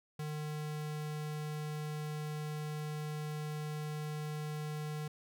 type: tone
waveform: square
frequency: 151.6 Hz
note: D#3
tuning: 45 cents flat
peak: -38 dBFS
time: 0.19-5.08 s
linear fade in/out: 5 ms
effects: none